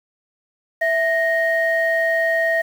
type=tone pair together; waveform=sine; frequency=658.8 / 1865 Hz; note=E5 / A#6; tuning=-1 / 0 cents; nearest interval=octave + tritone; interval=1801 cents; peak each=-18 dBFS; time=0.81-2.62 s; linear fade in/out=10 ms; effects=tanh soft clip ceiling -9 dBFS + 7-bit